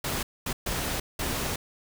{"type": "noise bursts at uneven times", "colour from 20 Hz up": "pink", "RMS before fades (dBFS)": -30, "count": 4, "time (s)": [[0.04, 0.23], [0.46, 0.53], [0.66, 1], [1.19, 1.56]], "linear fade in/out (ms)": 5, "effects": []}